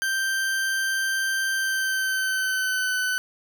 40% pulse tone with pitch glide, 1568 to 1507.6 Hz, G6 to F#6, 0 to +32 cents, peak -22 dBFS, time 0.02-3.18 s, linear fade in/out 0 ms, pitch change -68 cents, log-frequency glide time 1.55-2.97 s, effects none

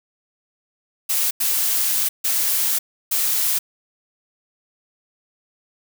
blue noise bursts at uneven times, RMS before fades -20 dBFS, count 4, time 1.09-1.31 / 1.4-2.09 / 2.24-2.79 / 3.11-3.59 s, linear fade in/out 10 ms, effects none

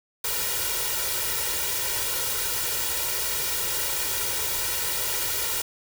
white noise with comb filter, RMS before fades -27 dBFS, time 0.24-5.62 s, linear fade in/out 5 ms, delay 2.1 ms, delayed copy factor +0.95, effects none

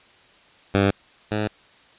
10% pulse tone pair in turn, 98.8 / 106.08 Hz, G2 / G#2, +14 / +37 cents, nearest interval minor second, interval 123 cents, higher second, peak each -8 / -14 dBFS, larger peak first, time 0.74-0.91 / 1.31-1.48 s, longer neither, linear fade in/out 10 ms, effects white hiss -53 dBFS RMS until 1.98 s + resampled to 8000 Hz

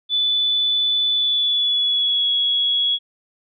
sine tone with pitch glide, 3485 to 3345 Hz, A7 to G#7, -17 to +12 cents, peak -16 dBFS, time 0.09-2.99 s, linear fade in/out 50 ms, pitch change -71 cents, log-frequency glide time 1.12-2.3 s, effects none

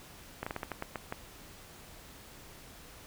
slowing click train, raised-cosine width 0.5 ms, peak -20 dBFS, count 9, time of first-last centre 0.43-1.124 s, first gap 35 ms, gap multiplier 1.25, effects pink hiss -52 dBFS RMS until 3.06 s

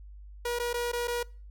sawtooth tone with dropouts, 480 Hz, B4, 49 cents flat, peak -25 dBFS, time 0.45-1.23 s, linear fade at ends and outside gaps 5 ms, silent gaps 0.589-0.597 / 0.731-0.74 / 0.918-0.931 / 1.074-1.079 s, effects noise-tail reverb RT60 0.4 s tail -24 dB re dry + added 50 Hz sine -44 dBFS peak until 1.5 s

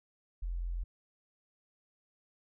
sine tone, 43.34 Hz, F1, 12 cents flat, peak -33 dBFS, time 0.42-0.84 s, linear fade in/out 10 ms, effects none

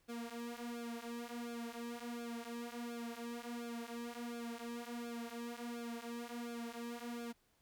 sawtooth tone with flanger, 236.1 Hz, A#3, 22 cents sharp, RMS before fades -45 dBFS, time 0.08-7.33 s, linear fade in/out 20 ms, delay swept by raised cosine 1 to 5.7 ms, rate 1.4 Hz, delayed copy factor -0.85, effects pink hiss -75 dBFS RMS until 7.61 s

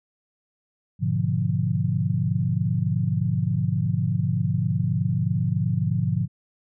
sine chord, G# diminished seventh, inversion none, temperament equal, 103.83 / 123.47 / 146.83 / 174.61 Hz, G#2 / B2 / D3 / F3, 0 / 0 / 0 / 0 cents, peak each -26 dBFS, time 0.99-6.28 s, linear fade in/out 50 ms, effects none

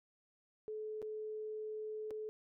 sine tone with dropouts, 430.8 Hz, A4, 37 cents flat, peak -40 dBFS, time 0.68-2.29 s, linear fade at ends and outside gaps 0 ms, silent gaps 1.018-1.026 / 2.107-2.111 s, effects none

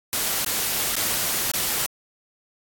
white noise with dropouts, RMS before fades -24 dBFS, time 0.13-1.86 s, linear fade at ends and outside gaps 0 ms, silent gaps 0.446-0.463 / 0.955-0.965 / 1.515-1.538 s, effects AAC 64 kbps

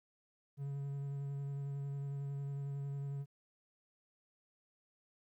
triangle tone with vibrato, 140 Hz, C#3, 18 cents sharp, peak -36 dBFS, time 0.57-3.26 s, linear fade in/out 50 ms, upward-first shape sine, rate 11 Hz, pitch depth 15 cents each way, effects 13-bit

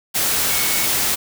sine tone in noise, 2217 Hz, C#7, in tune, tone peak -28 dBFS, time 0.49-0.87 s, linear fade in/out 20 ms, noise white, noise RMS -19 dBFS, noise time 0.14-1.16 s, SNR -12 dB, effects none

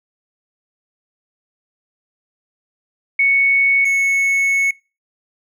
sine / triangle tone pair in turn, 2217 / 2204 Hz, C#7 / C#7, 0 / -11 cents, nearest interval unison, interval 11 cents, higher first, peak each -11 dBFS, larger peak neither, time 3.19-3.85 / 3.85-4.71 s, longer second, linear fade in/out 5 ms, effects noise-tail reverb RT60 0.3 s tail -23 dB re dry

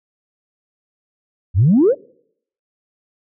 sine exponential sweep, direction up, 80.3 to 612 Hz, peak -8 dBFS, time 1.54-1.95 s, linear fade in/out 50 ms, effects noise-tail reverb RT60 0.7 s tail -26 dB re dry + tanh soft clip ceiling -5 dBFS

